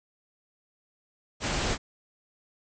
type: low-pass noise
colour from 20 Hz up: pink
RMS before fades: -29 dBFS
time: 1.4-1.78 s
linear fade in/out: 50 ms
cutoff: 7800 Hz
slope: 96 dB/octave
effects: none